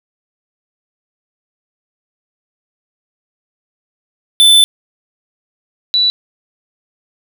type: tone pair in turn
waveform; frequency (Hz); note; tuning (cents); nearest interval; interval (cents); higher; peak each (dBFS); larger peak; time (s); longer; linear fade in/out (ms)
square / sine; 3520 / 3951; A7 / B7; 0 / 0; major second; 200; second; -5 / -9; first; 4.4-4.64 / 5.94-6.1; first; 0
effects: none